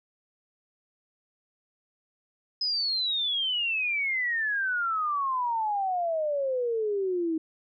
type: exponential sweep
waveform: sine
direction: down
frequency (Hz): 5100 to 314.6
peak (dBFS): -25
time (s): 2.61-7.38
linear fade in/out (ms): 5
effects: none